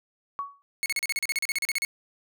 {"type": "tone with exponential decay", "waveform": "sine", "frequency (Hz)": 1123, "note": "C#6", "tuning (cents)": 22, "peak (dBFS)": -25, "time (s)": [0.39, 0.62], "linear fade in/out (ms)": 0, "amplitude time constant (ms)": 48}
{"type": "tone bursts", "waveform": "sawtooth", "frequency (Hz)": 2193, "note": "C#7", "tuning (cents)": -19, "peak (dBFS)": -21, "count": 16, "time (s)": [0.83, 1.849], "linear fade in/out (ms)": 0, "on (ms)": 29, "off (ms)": 37}
{"effects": []}